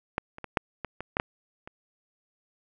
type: clicks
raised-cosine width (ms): 0.5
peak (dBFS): -11 / -26 / -21 / -7 / -18 / -20 / -12 / -9 / -26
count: 9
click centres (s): 0.181 / 0.384 / 0.443 / 0.572 / 0.847 / 1.006 / 1.169 / 1.199 / 1.675
effects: none